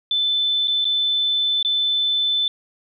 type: tone with dropouts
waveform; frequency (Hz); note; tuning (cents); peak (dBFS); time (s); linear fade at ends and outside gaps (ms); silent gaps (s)
sine; 3520; A7; 0; -17; 0.11-2.48; 2; 0.674-0.68 / 0.845-0.852 / 1.628-1.648
effects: none